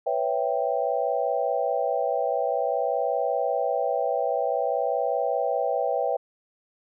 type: chord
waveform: sine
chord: C# half-diminished seventh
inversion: third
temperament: equal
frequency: 493.9 / 554.4 / 659.3 / 784 Hz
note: B4 / C#5 / E5 / G5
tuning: 0 / 0 / 0 / 0 cents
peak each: -28 dBFS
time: 0.06-6.17 s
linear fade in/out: 10 ms
effects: none